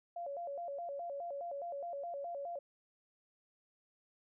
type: tone with vibrato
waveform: sine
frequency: 623 Hz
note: D#5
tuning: 2 cents sharp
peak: -39 dBFS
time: 0.16-2.59 s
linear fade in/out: 5 ms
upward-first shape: square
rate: 4.8 Hz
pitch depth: 180 cents each way
effects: none